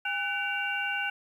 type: tone cluster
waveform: sine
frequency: 808 / 1506 / 2308 / 2782 Hz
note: G#5 / F#6 / D7 / F7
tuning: -48 / +30 / -31 / -7 cents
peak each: -36 / -31 / -37 / -33 dBFS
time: 0.05-1.1 s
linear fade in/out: 5 ms
effects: 10-bit